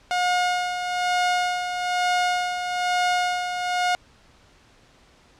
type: tone with tremolo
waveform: sawtooth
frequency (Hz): 719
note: F#5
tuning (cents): -50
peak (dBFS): -15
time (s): 0.11-3.95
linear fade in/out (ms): 0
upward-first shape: sine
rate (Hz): 1.1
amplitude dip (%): 55
effects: pink hiss -55 dBFS RMS until 5.39 s + low-pass 6000 Hz 12 dB/octave